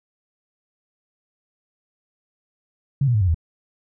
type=tone with pitch steps; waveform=sine; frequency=138.59 / 121.35 / 106.25 / 93.03 / 81.46 Hz; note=C#3 / B2 / G#2 / F#2 / E2; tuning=0 / -30 / +40 / +10 / -20 cents; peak=-15 dBFS; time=3.01-3.345 s; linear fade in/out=5 ms; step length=67 ms; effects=none